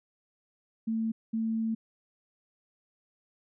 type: tone pair in turn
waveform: sine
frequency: 223.8 / 223.8 Hz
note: A3 / A3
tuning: +30 / +30 cents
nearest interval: unison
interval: 0 cents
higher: neither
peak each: -27 dBFS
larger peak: neither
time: 0.87-1.12 / 1.33-1.75 s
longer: second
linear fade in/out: 10 ms
effects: none